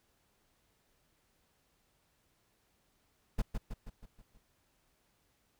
brown noise with echo, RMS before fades -29 dBFS, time 3.38-3.42 s, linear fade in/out 10 ms, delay 160 ms, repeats 6, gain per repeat -5 dB, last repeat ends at 4.38 s, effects pink hiss -74 dBFS RMS until 5.59 s

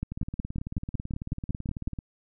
two click trains, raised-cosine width 5 ms, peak -22 / -17 dBFS, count 35 / 11, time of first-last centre 0.12-1.988 / 0.03-1.875 s, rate 18.2 / 5.42 Hz, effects none

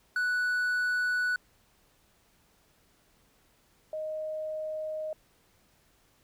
triangle / sine tone pair in turn, 1480 / 622.3 Hz, F#6 / D#5, 0 / 0 cents, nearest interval octave + minor third, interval 1500 cents, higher first, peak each -24 / -32 dBFS, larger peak first, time 0.16-1.36 / 3.93-5.13 s, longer neither, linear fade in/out 2 ms, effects pink hiss -66 dBFS RMS until 6.23 s

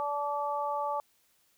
harmonic tone, 289.4 Hz, D4, 25 cents flat, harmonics 2 / 3 / 4, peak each -35 / -32 / -35 dBFS, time 0-1 s, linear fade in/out 0 ms, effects white hiss -69 dBFS RMS until 1.57 s

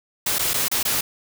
white noise with dropouts, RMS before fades -22 dBFS, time 0.26-1.01 s, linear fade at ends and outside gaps 5 ms, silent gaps 0.385-0.392 / 0.535-0.54 / 0.683-0.714 / 0.83-0.851 s, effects none

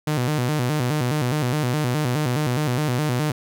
sawtooth tone with vibrato, 137 Hz, C#3, 20 cents flat, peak -16 dBFS, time 0.07-3.32 s, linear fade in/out 5 ms, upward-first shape square, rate 4.8 Hz, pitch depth 180 cents each way, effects none

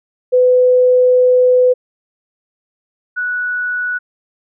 sine tone pair in turn, 502 / 1473.3 Hz, B4 / F#6, +28 / -8 cents, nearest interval octave + perfect fifth, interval 1864 cents, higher second, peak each -7 / -16 dBFS, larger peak first, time 0.32-1.74 / 3.16-3.99 s, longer first, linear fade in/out 20 ms, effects none

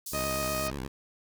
pink high-pass noise, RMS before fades -38 dBFS, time 0.06-0.68 s, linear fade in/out 5 ms, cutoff 5300 Hz, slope 24 dB/octave
10% pulse tone with vibrato, 67.1 Hz, C2, 44 cents sharp, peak -26 dBFS, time 0.12-0.88 s, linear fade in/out 10 ms, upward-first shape square, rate 8.3 Hz, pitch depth 110 cents each way
harmonic tone, 624 Hz, D#5, 5 cents sharp, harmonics 1 / 2 / 3 / 4 / 5 / 6 / 7 / 8 / 9 / 10, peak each -33 / -35 / -44 / -40 / -50 / -50 / -45 / -47 / -50 / -54 dBFS, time 0.13-0.71 s, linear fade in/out 20 ms
effects none

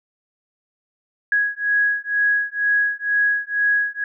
sine beating tone pair, 1661.2 / 1663.3 Hz, G#6 / G#6, 0 / +2 cents, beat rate 2.1 Hz, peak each -20 dBFS, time 1.32-4.04 s, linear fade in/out 2 ms, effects none

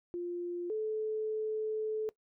sine tone pair in turn, 350 / 433.7 Hz, F4 / A4, +4 / -25 cents, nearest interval major third, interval 371 cents, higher second, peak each -34 / -31 dBFS, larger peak second, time 0.14-0.7 / 0.7-2.09 s, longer second, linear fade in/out 0 ms, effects noise-tail reverb RT60 0.1 s tail -20 dB re dry

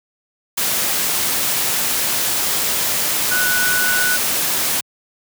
sine tone in noise, 1480 Hz, F#6, in tune, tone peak -17 dBFS, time 3.31-4.17 s, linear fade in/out 10 ms, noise white, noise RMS -19 dBFS, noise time 0.57-4.81 s, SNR -1 dB, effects high-pass 100 Hz 12 dB/octave

